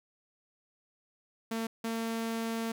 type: tone pair in turn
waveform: sawtooth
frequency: 226.1 / 227.1 Hz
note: A3 / A#3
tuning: +47 / -45 cents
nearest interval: unison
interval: 8 cents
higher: second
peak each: -28 dBFS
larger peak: neither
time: 1.51-1.67 / 1.84-2.72 s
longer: second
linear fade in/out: 5 ms
effects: none